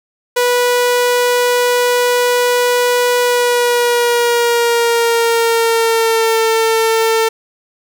sawtooth tone with pitch glide, 490 to 449.3 Hz, B4 to A4, -14 to +36 cents, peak -7 dBFS, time 0.36-7.29 s, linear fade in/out 10 ms, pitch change -150 cents, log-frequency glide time 3.21-6.36 s, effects none

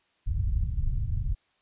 pink low-pass noise, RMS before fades -27 dBFS, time 0.26-1.35 s, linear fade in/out 20 ms, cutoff 110 Hz, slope 24 dB/octave, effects white hiss -69 dBFS RMS until 1.61 s + resampled to 8000 Hz

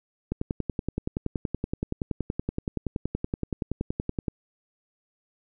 click train, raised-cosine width 3 ms, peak -14 dBFS, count 43, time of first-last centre 0.32-4.282 s, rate 10.6 Hz, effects none

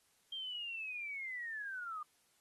sine linear sweep, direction down, 3200 to 1196 Hz, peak -40 dBFS, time 0.32-2.03 s, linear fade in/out 5 ms, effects white hiss -73 dBFS RMS until 2.4 s + AAC 32 kbps

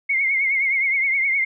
sine tone with vibrato, 2157 Hz, C#7, 48 cents flat, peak -17 dBFS, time 0.09-1.45 s, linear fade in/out 10 ms, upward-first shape triangle, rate 9.6 Hz, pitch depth 82 cents each way, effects none

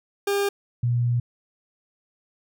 40% pulse / sine tone pair in turn, 401.7 / 120.5 Hz, G4 / B2, +42 / -42 cents, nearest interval octave + major sixth, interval 2084 cents, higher first, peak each -20 / -19 dBFS, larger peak second, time 0.27-0.49 / 0.83-1.2 s, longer second, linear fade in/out 5 ms, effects none

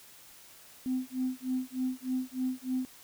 sine tone with tremolo, 256.7 Hz, C4, 33 cents flat, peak -26 dBFS, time 0.86-2.85 s, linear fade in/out 0 ms, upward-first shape sine, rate 3.3 Hz, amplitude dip 100%, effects tanh soft clip ceiling -22 dBFS + white hiss -54 dBFS RMS until 3.03 s

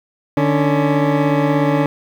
20% pulse tone pair together, 149.3 / 281.8 Hz, D3 / C#4, +29 / +29 cents, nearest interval major seventh, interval 1100 cents, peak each -11 dBFS, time 0.37-1.86 s, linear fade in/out 2 ms, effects low-pass 2000 Hz 12 dB/octave + 7-bit

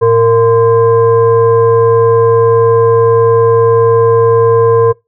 sine tone with frequency modulation, 460.8 Hz, A#4, 20 cents flat, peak -4 dBFS, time 0.01-4.93 s, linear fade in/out 20 ms, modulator 572 Hz, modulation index 0.6, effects noise-tail reverb RT60 0.2 s tail -22 dB re dry

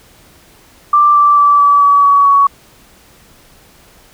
sine tone with pitch steps, 1178 / 1168.5 / 1159.1 / 1149.8 / 1140.5 / 1131.3 / 1122.2 Hz, D6 / D6 / D6 / D6 / C#6 / C#6 / C#6, +5 / -9 / -23 / -37 / +49 / +35 / +21 cents, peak -5 dBFS, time 0.93-2.47 s, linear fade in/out 5 ms, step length 220 ms, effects pink hiss -45 dBFS RMS until 4.13 s

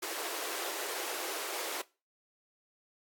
pink high-pass noise, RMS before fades -38 dBFS, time 0.02-1.82 s, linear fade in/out 10 ms, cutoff 340 Hz, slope 48 dB/octave, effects noise-tail reverb RT60 0.3 s tail -20 dB re dry + AAC 64 kbps

